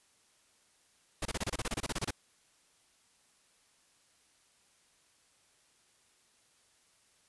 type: noise bursts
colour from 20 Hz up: pink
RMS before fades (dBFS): -34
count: 15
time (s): 1.22-2.108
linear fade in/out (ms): 5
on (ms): 34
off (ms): 27
effects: white hiss -68 dBFS RMS until 7.28 s + resampled to 24000 Hz